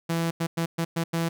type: tone bursts at uneven times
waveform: sawtooth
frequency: 166.4 Hz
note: E3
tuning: 17 cents sharp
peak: -20 dBFS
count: 6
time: 0.09-0.31 / 0.4-0.47 / 0.57-0.66 / 0.78-0.85 / 0.96-1.04 / 1.13-1.29 s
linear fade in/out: 10 ms
effects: none